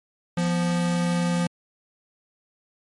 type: tone pair together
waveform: square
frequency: 173.95 / 246 Hz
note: F3 / B3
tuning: -7 / -7 cents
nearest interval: tritone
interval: 600 cents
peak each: -22 / -32 dBFS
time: 0.37-1.47 s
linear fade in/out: 5 ms
effects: MP3 48 kbps